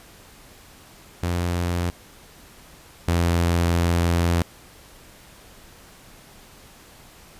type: tone pair in turn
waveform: sawtooth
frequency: 87.31 / 85.61 Hz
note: F2 / F2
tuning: 0 / -34 cents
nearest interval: unison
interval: 34 cents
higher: first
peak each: -18 / -14 dBFS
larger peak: second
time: 1.23-1.9 / 3.08-4.42 s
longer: second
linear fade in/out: 0 ms
effects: pink hiss -48 dBFS RMS until 7.39 s + resampled to 32000 Hz